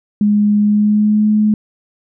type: tone with pitch glide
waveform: sine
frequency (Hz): 207.7 to 212.6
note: G#3 to G#3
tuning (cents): 0 to +41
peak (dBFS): -9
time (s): 0.21-1.54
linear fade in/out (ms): 2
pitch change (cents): +41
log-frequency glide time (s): 0.6-1.27
effects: none